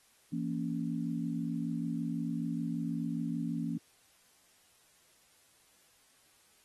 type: chord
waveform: sine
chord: A# diminished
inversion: second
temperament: just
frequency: 167.82 / 233.1 / 279.7 Hz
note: E3 / A#3 / C#4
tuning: +31 / 0 / +16 cents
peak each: -36 / -36 / -37 dBFS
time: 0.32-3.78 s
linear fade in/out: 10 ms
effects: white hiss -66 dBFS RMS until 6.64 s + AAC 32 kbps